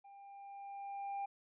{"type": "tone with level ramp", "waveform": "triangle", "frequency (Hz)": 797, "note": "G5", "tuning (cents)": 28, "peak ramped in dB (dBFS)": [-53, -35], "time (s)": [0.04, 1.26], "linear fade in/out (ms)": 10, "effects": ["resampled to 8000 Hz"]}